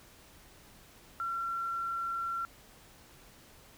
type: tone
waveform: sine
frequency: 1362 Hz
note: F6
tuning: 44 cents flat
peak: -32 dBFS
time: 1.2-2.45 s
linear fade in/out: 0 ms
effects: pink hiss -57 dBFS RMS until 3.77 s